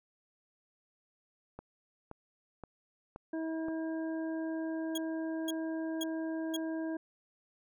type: click train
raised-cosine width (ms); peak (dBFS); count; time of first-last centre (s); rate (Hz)
1; -30; 5; 1.59-3.684; 1.91
type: harmonic tone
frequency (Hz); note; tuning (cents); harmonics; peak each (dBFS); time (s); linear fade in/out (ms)
321.8; E4; -42; 1 / 2 / 3 / 5; -34 / -42 / -51 / -49; 3.33-6.97; 5
type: tone bursts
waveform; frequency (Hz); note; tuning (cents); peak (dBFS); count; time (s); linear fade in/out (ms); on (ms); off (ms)
sawtooth; 3303; G#7; -10; -32; 4; 4.95-6.566; 5; 29; 500
effects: none